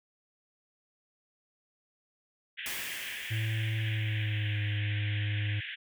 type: band-pass noise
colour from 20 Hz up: pink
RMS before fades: -40 dBFS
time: 2.57-5.76 s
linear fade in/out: 20 ms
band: 1600 to 3400 Hz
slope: 96 dB/octave
type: noise with exponential decay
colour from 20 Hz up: white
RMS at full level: -37 dBFS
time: 2.66-4.78 s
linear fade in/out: 0 ms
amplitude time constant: 460 ms
type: tone with pitch glide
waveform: triangle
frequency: 110 to 104.13 Hz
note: A2 to G#2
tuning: 0 to +5 cents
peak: -27 dBFS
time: 3.3-5.61 s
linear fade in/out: 20 ms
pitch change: -95 cents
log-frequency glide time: 3.78-4.62 s
effects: none